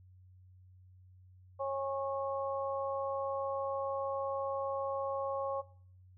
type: harmonic tone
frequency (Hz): 273.5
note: C#4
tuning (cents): -23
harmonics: 2 / 3 / 4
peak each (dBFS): -34 / -41 / -40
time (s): 1.59-5.62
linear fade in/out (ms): 20
effects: noise-tail reverb RT60 0.6 s tail -21 dB re dry + added 92 Hz sine -56 dBFS peak until 6.17 s